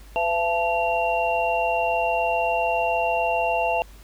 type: tone cluster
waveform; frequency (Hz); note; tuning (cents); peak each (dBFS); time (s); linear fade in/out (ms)
sine; 505 / 678 / 871 / 2752; B4 / E5 / A5 / F7; +39 / +49 / -18 / -26; -28 / -23 / -25 / -28; 0.16-3.82; 0
effects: added 50 Hz sine -43 dBFS peak until 4.03 s + pink hiss -52 dBFS RMS until 4.03 s